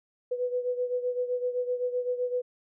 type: beating tone pair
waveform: sine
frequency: 493.9 / 501.7 Hz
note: B4 / B4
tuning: 0 / +27 cents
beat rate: 7.8 Hz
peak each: -28 / -33 dBFS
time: 0.31-2.42 s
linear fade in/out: 10 ms
effects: none